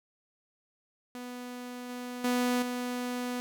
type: tone with level steps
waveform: sawtooth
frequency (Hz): 246.9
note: B3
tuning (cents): 0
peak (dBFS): -35 / -33 / -22 / -28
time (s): 1.15-3.4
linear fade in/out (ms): 0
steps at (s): 1.89 / 2.24 / 2.62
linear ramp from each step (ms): 5
effects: none